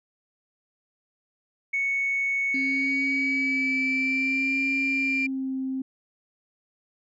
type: tone with pitch glide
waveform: sine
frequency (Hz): 2217 to 2376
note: C#7 to D7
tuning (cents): 0 to +20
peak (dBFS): -22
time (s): 1.73-5.27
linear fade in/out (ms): 10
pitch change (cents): +120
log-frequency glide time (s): 2.55-4.53
type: tone with vibrato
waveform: sine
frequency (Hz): 267.6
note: C4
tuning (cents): +39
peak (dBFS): -26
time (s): 2.54-5.82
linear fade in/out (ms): 5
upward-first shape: sine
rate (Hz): 0.56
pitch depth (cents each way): 27
effects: tanh soft clip ceiling -18 dBFS